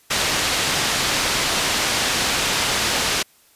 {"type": "low-pass noise", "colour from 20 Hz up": "white", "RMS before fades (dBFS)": -21, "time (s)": [0.1, 3.23], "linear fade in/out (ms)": 10, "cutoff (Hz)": 5300, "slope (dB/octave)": 12, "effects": ["white hiss -55 dBFS RMS until 3.55 s", "resampled to 32000 Hz"]}